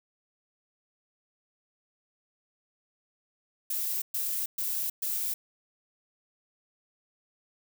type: noise bursts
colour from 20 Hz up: violet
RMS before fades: -31 dBFS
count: 4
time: 3.7-5.34 s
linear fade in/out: 5 ms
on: 320 ms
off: 120 ms
effects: none